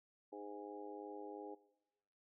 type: harmonic tone with a mistuned harmonic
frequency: 102.8 Hz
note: G#2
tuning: 17 cents flat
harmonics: 3 / 4 / 5 / 6 / 7 / 8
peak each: -53 / -51 / -54 / -61 / -62 / -54 dBFS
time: 0.32-1.55 s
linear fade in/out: 10 ms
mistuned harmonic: 6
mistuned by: +16 cents
effects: noise-tail reverb RT60 1.0 s tail -19 dB re dry